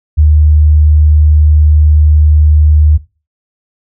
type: tone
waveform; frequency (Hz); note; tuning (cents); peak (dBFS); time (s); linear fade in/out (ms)
sine; 75.9; D#2; -42; -3; 0.17-2.98; 20
effects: noise-tail reverb RT60 0.3 s tail -17 dB re dry